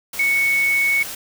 sine tone in noise, 2217 Hz, C#7, in tune, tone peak -15 dBFS, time 0.19-1.03 s, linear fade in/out 5 ms, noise white, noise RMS -31 dBFS, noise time 0.13-1.15 s, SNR +13 dB, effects none

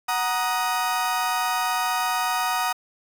35% pulse chord, D# minor, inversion first, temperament equal with one note detuned, 740 / 942.1 / 1244.5 Hz, F#5 / A#5 / D#6, 0 / +18 / 0 cents, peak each -25 dBFS, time 0.08-2.73 s, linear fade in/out 10 ms, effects 7-bit

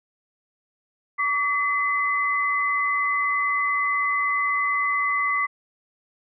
sine tone pair together, 1140.2 / 2029 Hz, C#6 / B6, +48 / +46 cents, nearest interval minor seventh, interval 998 cents, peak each -23 dBFS, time 1.18-5.47 s, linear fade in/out 20 ms, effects none

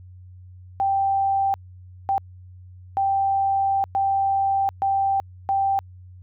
sine tone bursts at uneven times, 784 Hz, G5, in tune, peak -18 dBFS, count 6, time 0.8-1.54 / 2.09-2.18 / 2.97-3.84 / 3.95-4.69 / 4.82-5.2 / 5.49-5.79 s, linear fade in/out 0 ms, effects added 91 Hz sine -41 dBFS peak until 6.22 s

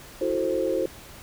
sine chord, F# half-diminished seventh, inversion third, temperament equal with one note detuned, 329.6 / 370 / 440 / 526.9 Hz, E4 / F#4 / A4 / C5, 0 / 0 / 0 / +12 cents, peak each -29 / -28 / -30 / -26 dBFS, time 0.21-0.86 s, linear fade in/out 5 ms, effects pink hiss -45 dBFS RMS until 1.22 s

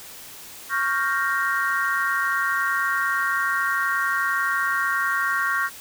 sine chord, G half-diminished seventh, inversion second, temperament equal, 1108.7 / 1396.9 / 1568 / 1864.7 Hz, Db6 / F6 / G6 / Bb6, 0 / 0 / 0 / 0 cents, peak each -26 dBFS, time 0.69-5.7 s, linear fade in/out 50 ms, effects white hiss -41 dBFS RMS until 5.8 s

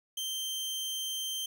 sawtooth tone, 3136 Hz, G7, in tune, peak -30 dBFS, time 0.17-1.46 s, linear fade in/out 5 ms, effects none

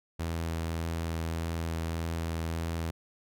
sawtooth tone with vibrato, 82.41 Hz, E2, in tune, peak -27 dBFS, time 0.19-2.91 s, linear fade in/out 10 ms, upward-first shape sine, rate 1.7 Hz, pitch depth 10 cents each way, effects none

